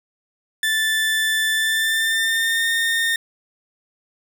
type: tone with pitch glide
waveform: 30% pulse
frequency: 1760 to 1828.4 Hz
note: A6 to A#6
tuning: 0 to -34 cents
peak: -15 dBFS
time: 0.63-3.16 s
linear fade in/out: 2 ms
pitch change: +66 cents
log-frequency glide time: 1.54-2.68 s
effects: none